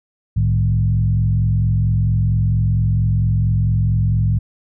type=tone with frequency modulation; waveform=sine; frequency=109.1 Hz; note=A2; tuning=14 cents flat; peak=-13 dBFS; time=0.36-4.39 s; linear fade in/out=10 ms; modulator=44.4 Hz; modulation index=1; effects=none